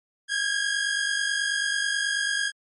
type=tone pair together; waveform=sawtooth; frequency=1612 / 1661.2 Hz; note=G6 / G#6; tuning=+48 / 0 cents; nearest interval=minor second; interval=52 cents; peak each=-23 dBFS; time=0.28-2.52 s; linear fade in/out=50 ms; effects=MP3 48 kbps